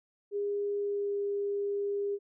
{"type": "tone with pitch glide", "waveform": "sine", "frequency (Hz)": [406.9, 403.9], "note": ["G#4", "G#4"], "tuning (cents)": [-35, -48], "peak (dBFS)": -29, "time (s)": [0.31, 2.19], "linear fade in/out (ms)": 50, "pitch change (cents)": -13, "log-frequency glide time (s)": [0.77, 1.17], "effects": []}